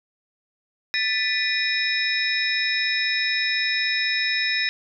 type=tone cluster; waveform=sine; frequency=1764 / 1989 / 2445 / 3811 / 5270 Hz; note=A6 / B6 / D#7 / A#7 / E8; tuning=+4 / +12 / -31 / +38 / -1 cents; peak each=-27 dBFS; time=0.94-4.69 s; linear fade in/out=0 ms; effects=none